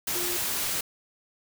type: tone in noise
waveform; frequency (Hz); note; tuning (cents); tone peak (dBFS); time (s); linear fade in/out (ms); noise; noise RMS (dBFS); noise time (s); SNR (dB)
sine; 352.3; F4; +15; -34; 0.15-0.37; 5; white; -29; 0.07-0.81; -8
effects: none